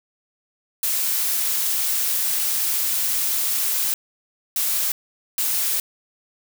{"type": "noise bursts at uneven times", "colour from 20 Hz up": "blue", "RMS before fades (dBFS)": -22, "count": 3, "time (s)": [[0.83, 3.94], [4.56, 4.92], [5.38, 5.8]], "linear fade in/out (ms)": 2, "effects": []}